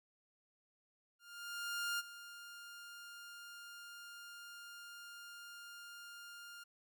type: tone with ADSR envelope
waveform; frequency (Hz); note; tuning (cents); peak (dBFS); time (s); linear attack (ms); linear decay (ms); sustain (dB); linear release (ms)
sawtooth; 1406; F6; +11; -32; 1.19-6.64; 800; 28; -15; 10
effects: none